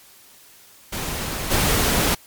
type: noise with level steps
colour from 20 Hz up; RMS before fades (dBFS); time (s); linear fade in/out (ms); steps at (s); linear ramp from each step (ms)
pink; -27 / -19; 0.92-2.15; 10; 1.5; 20
effects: white hiss -49 dBFS RMS until 2.26 s + MP3 96 kbps